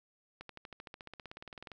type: accelerating click train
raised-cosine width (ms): 0.3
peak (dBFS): -30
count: 22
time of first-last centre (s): 0.41-1.717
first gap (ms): 83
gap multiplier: 0.97
effects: none